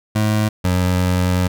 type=tone pair in turn; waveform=25% pulse; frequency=107.2 / 90.82 Hz; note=A2 / F#2; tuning=-45 / -32 cents; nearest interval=minor third; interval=287 cents; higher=first; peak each=-11 dBFS; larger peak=neither; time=0.15-0.49 / 0.64-1.48 s; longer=second; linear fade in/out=10 ms; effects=none